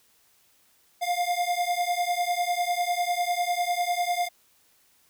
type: beating tone pair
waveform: square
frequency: 701 / 711 Hz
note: F5 / F5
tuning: +6 / +31 cents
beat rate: 10 Hz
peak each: -28 / -28 dBFS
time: 1.01-4.29 s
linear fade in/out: 20 ms
effects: white hiss -63 dBFS RMS until 5.09 s